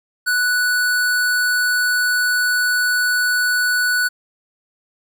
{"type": "tone", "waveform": "square", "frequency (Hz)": 1480, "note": "F#6", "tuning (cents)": 0, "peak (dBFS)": -16, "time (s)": [0.26, 4.09], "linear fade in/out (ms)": 20, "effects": ["9-bit"]}